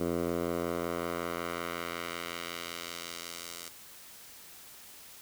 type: tone with band-pass filter sweep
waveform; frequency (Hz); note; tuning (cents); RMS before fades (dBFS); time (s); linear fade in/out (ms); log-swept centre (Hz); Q
10% pulse; 85.4; F2; -38; -36; 0-3.69; 5; 390 to 8100; 0.74
effects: white hiss -51 dBFS RMS until 5.21 s